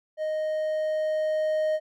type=tone with level ramp; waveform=triangle; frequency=621 Hz; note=D#5; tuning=3 cents flat; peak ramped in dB=-24 to -20 dBFS; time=0.17-1.8 s; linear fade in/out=50 ms; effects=none